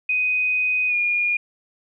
sine tone with pitch glide, 2500 to 2429 Hz, D#7 to D#7, +8 to -42 cents, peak -18 dBFS, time 0.09-1.37 s, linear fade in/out 5 ms, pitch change -50 cents, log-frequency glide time 0.88-0.95 s, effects none

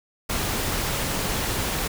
pink noise, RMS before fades -26 dBFS, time 0.29-1.88 s, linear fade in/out 10 ms, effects none

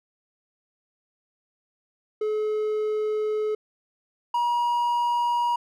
triangle tone pair in turn, 427.9 / 956.7 Hz, A4 / A#5, -48 / +45 cents, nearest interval octave + major second, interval 1393 cents, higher second, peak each -21 / -19 dBFS, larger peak second, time 2.21-3.55 / 4.34-5.56 s, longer first, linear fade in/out 5 ms, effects none

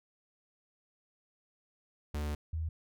45% pulse / sine tone pair in turn, 74.3 / 80.32 Hz, D2 / E2, +21 / -44 cents, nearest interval minor second, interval 135 cents, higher second, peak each -33 / -32 dBFS, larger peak second, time 2.14-2.35 / 2.53-2.69 s, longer first, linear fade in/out 5 ms, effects none

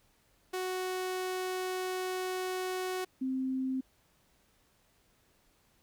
sawtooth / sine tone pair in turn, 370 / 261.6 Hz, F#4 / C4, 0 / 0 cents, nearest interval tritone, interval 600 cents, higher first, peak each -29 / -30 dBFS, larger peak first, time 0.53-3.05 / 3.21-3.81 s, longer first, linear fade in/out 10 ms, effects pink hiss -69 dBFS RMS until 5.82 s

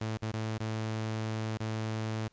sawtooth tone with dropouts, 110 Hz, A2, in tune, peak -28 dBFS, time 0.01-2.28 s, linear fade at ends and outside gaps 5 ms, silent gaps 0.173-0.222 / 0.317-0.336 / 0.58-0.602 / 1.574-1.602 s, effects pink hiss -69 dBFS RMS until 2.32 s + resampled to 16000 Hz

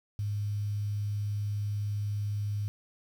sine tone with quantisation, 103.3 Hz, G#2, 9 cents flat, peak -29 dBFS, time 0.19-2.68 s, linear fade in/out 0 ms, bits 9, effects none

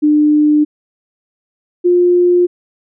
sine tone pair in turn, 299.8 / 354.3 Hz, D4 / F4, +36 / +25 cents, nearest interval minor third, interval 289 cents, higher second, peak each -7 dBFS, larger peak neither, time 0.02-0.65 / 1.84-2.47 s, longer neither, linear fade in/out 20 ms, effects none

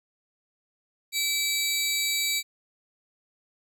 20% pulse tone pair together, 2300 / 3866 Hz, D7 / B7, -37 / -38 cents, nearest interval major sixth, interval 899 cents, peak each -22 dBFS, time 1.12-2.43 s, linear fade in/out 50 ms, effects none

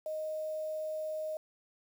sine tone with quantisation, 622.3 Hz, D#5, in tune, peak -34 dBFS, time 0.06-1.37 s, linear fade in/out 2 ms, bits 9, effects none

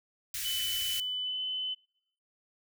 white band-stop noise, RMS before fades -36 dBFS, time 0.34-1 s, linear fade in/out 2 ms, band 120 to 1800 Hz, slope 24 dB/octave
sine tone with pitch glide, 3000 to 3028 Hz, F#7 to F#7, +23 to +39 cents, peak -31 dBFS, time 0.44-1.75 s, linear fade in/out 20 ms, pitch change +16 cents, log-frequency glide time 1.23-1.41 s
effects noise-tail reverb RT60 0.7 s tail -22 dB re dry

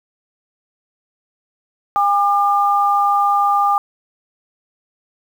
sine tone pair together, 809.5 / 1201 Hz, G#5 / D6, -45 / +38 cents, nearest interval perfect fifth, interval 683 cents, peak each -15 dBFS, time 1.96-3.78 s, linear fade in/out 0 ms, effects 7-bit

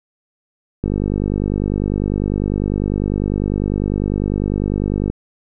click train, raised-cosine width 3 ms, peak -7 dBFS, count 214, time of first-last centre 0.84-5.1 s, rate 50 Hz, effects none

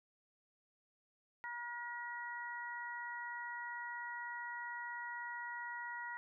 harmonic tone, 477.9 Hz, A#4, 43 cents sharp, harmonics 2 / 3 / 4, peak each -46 / -48 / -45 dBFS, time 1.44-6.17 s, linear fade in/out 0 ms, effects none

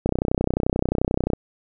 click train, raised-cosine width 2 ms, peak -7 dBFS, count 41, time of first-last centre 0.06-1.334 s, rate 31.4 Hz, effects none

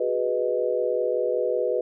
sine chord, G# minor seventh, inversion third, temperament equal, 370 / 415.3 / 493.9 / 622.3 Hz, F#4 / G#4 / B4 / D#5, 0 / 0 / 0 / 0 cents, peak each -29 / -29 / -24 / -29 dBFS, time 0-1.81 s, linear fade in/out 5 ms, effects none

